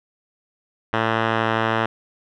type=tone with low-pass filter; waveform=5% pulse; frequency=112.4 Hz; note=A2; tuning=37 cents sharp; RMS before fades=-21 dBFS; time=0.93-1.86 s; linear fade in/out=5 ms; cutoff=2200 Hz; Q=2.6; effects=none